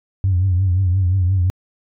sine tone with vibrato, 92.5 Hz, F#2, in tune, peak -12 dBFS, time 0.24-1.5 s, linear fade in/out 0 ms, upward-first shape triangle, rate 5.7 Hz, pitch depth 110 cents each way, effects tanh soft clip ceiling -9 dBFS

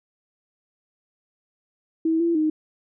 sine tone with pitch steps, 323.6 / 337.6 / 310.3 Hz, E4 / E4 / D#4, -32 / +41 / -5 cents, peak -18 dBFS, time 2.05-2.5 s, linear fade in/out 5 ms, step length 150 ms, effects none

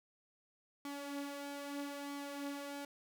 sawtooth tone with flanger, 283.8 Hz, C#4, 41 cents sharp, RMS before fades -44 dBFS, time 0.85-2.85 s, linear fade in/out 2 ms, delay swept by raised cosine 0.9 to 5.8 ms, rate 0.78 Hz, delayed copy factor +0.5, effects none

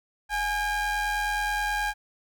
square ring-modulated tone, 395.1 Hz, G4, 14 cents sharp, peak -23 dBFS, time 0.29-1.94 s, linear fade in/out 50 ms, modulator 1230 Hz, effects none

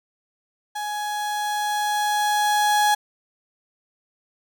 35% pulse tone with level ramp, 836 Hz, G#5, 11 cents sharp, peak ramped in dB -25 to -14 dBFS, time 0.75-2.95 s, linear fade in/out 10 ms, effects none

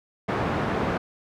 pink band-pass noise, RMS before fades -26 dBFS, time 0.28-0.98 s, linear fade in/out 10 ms, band 110 to 1500 Hz, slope 12 dB/octave, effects none

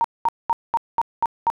sine tone bursts, 927 Hz, A#5, 10 cents flat, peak -15 dBFS, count 7, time 0.01-1.501 s, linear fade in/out 0 ms, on 33 ms, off 210 ms, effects none

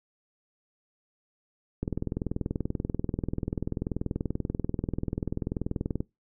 click train, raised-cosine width 3 ms, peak -16 dBFS, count 87, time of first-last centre 1.83-6.005 s, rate 20.6 Hz, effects noise-tail reverb RT60 0.2 s tail -23 dB re dry

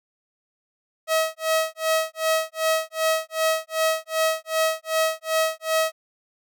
sawtooth tone with tremolo, 640 Hz, D#5, 49 cents sharp, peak -14 dBFS, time 1.07-5.92 s, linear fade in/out 50 ms, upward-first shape sine, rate 2.6 Hz, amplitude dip 100%, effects none

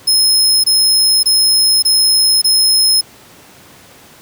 sawtooth tone bursts, 5160 Hz, E8, 38 cents flat, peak -6 dBFS, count 5, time 0.07-3.012 s, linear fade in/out 10 ms, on 570 ms, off 23 ms, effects pink hiss -41 dBFS RMS until 4.21 s + high-pass 100 Hz 12 dB/octave

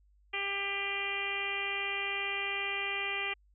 harmonic tone with a mistuned harmonic, 397.5 Hz, G4, 24 cents sharp, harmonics 1 / 2 / 3 / 4 / 5 / 6 / 7 / 8, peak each -43 / -43 / -43 / -47 / -38 / -36 / -39 / -43 dBFS, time 0.33-3.34 s, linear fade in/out 10 ms, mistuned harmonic 8, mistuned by -22 cents, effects added 50 Hz sine -62 dBFS peak until 3.54 s

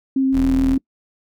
sine tone with vibrato, 266.5 Hz, C4, 32 cents sharp, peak -14 dBFS, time 0.16-0.78 s, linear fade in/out 5 ms, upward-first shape square, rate 7.1 Hz, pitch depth 8 cents each way
35% pulse tone, 41.08 Hz, E1, 5 cents flat, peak -20 dBFS, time 0.32-0.78 s, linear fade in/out 50 ms
effects noise-tail reverb RT60 0.1 s tail -24 dB re dry

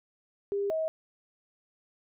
sine tone pair in turn, 401.4 / 637.2 Hz, G4 / D#5, +41 / +41 cents, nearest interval minor sixth, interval 800 cents, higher second, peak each -27 dBFS, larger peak neither, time 0.52-0.7 / 0.7-0.88 s, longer neither, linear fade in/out 0 ms, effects none

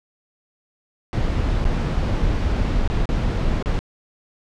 brown noise with dropouts, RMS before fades -20 dBFS, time 1.13-3.79 s, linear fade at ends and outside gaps 0 ms, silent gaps 1.642-1.652 / 2.876-2.9 / 3.056-3.09 / 3.626-3.659 s, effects low-pass 5000 Hz 12 dB/octave

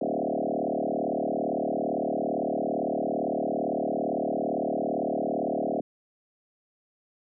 sine tone with frequency modulation, 466.2 Hz, A#4, in tune, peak -25 dBFS, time 0.01-5.81 s, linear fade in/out 5 ms, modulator 37.7 Hz, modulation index 6.6, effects none

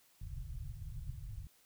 pink low-pass noise, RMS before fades -44 dBFS, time 0.21-1.47 s, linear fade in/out 2 ms, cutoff 150 Hz, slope 96 dB/octave, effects white hiss -68 dBFS RMS until 1.65 s

